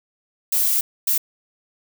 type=noise bursts at uneven times; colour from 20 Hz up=violet; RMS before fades=-19 dBFS; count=2; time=0.52-0.81 / 1.07-1.18 s; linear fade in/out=5 ms; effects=none